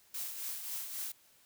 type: noise with tremolo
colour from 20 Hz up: blue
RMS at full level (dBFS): -38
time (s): 0.14-1.12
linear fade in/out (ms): 5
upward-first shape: triangle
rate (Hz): 3.7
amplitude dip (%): 55
effects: white hiss -65 dBFS RMS until 1.45 s